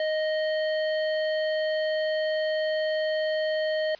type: tone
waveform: square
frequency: 622.3 Hz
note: D#5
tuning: in tune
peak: -25 dBFS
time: 0-3.95 s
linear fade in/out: 2 ms
effects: white hiss -52 dBFS RMS until 3.99 s + resampled to 11025 Hz